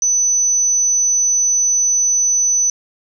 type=tone; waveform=sine; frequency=6000 Hz; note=F#8; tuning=23 cents sharp; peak=-12 dBFS; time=0.02-2.7 s; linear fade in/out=2 ms; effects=none